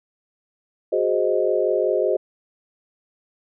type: chord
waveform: sine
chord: Ab dominant seventh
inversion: third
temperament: equal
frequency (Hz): 370 / 415.3 / 523.3 / 622.3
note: Gb4 / Ab4 / C5 / Eb5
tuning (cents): 0 / 0 / 0 / 0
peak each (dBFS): -23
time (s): 0.92-2.17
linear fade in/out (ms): 10
effects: none